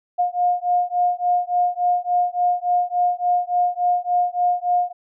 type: beating tone pair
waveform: sine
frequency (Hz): 711 / 714.5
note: F5 / F5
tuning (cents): +31 / +39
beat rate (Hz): 3.5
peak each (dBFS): -20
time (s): 0.18-4.93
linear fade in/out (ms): 20
effects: none